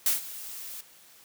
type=noise with ADSR envelope; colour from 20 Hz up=blue; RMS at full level=-22 dBFS; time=0.06-0.81 s; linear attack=3 ms; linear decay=140 ms; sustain=-18 dB; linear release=5 ms; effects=white hiss -55 dBFS RMS until 1.24 s + high-pass 100 Hz 12 dB/octave